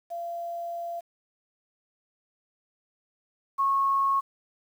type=tone pair in turn; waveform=sine; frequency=685 / 1095.6 Hz; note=F5 / C#6; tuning=-34 / -21 cents; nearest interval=minor sixth; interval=813 cents; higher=second; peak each=-31 / -21 dBFS; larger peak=second; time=0.1-1.01 / 3.58-4.21 s; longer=first; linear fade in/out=20 ms; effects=9-bit